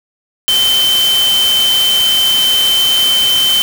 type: tone in noise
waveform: sine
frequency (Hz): 3083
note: G7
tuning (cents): -29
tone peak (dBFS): -9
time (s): 0.48-3.62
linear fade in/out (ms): 0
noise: white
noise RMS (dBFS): -19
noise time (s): 0.48-3.62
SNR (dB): +7
effects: none